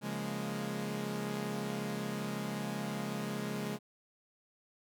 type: chord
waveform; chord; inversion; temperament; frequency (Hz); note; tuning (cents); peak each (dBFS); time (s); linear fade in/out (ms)
sawtooth; Bb minor seventh; first; equal; 138.59 / 174.61 / 207.7 / 233.1; Db3 / F3 / Ab3 / Bb3; 0 / 0 / 0 / 0; -38 / -39 / -34 / -40; 0.01-3.79; 50
effects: none